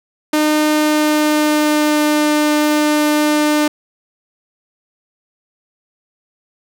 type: tone with pitch glide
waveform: sawtooth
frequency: 304.5 to 300.3 Hz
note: D#4 to D4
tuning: -37 to +39 cents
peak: -8 dBFS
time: 0.33-3.68 s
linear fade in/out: 5 ms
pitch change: -24 cents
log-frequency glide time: 0.68-2.11 s
effects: none